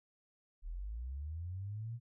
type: linear sweep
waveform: sine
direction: up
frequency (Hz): 36.1 to 120.4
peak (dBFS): -39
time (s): 0.62-2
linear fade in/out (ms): 50
effects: none